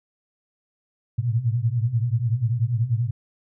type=tone cluster; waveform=sine; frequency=107.1 / 113.3 / 123.6 Hz; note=A2 / A#2 / B2; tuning=-46 / -49 / +2 cents; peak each=-29 / -23 / -23 dBFS; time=1.18-3.11 s; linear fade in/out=10 ms; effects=none